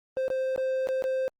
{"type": "tone with dropouts", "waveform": "triangle", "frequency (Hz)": 523.3, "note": "C5", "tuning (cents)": 0, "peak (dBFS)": -23, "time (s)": [0.17, 1.28], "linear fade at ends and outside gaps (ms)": 0, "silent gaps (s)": [[0.281, 0.302], [0.561, 0.578], [0.872, 0.888], [1.023, 1.04]], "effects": ["Opus 24 kbps"]}